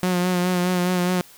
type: tone with vibrato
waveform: sawtooth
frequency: 180.1 Hz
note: F#3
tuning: 46 cents flat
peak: -15 dBFS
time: 0.03-1.21 s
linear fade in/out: 0 ms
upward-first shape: sine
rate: 4.8 Hz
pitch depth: 31 cents each way
effects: white hiss -48 dBFS RMS until 1.37 s